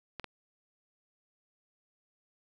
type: clicks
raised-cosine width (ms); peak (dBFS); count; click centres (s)
0.3; -23 / -24; 2; 0.197 / 0.243
effects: none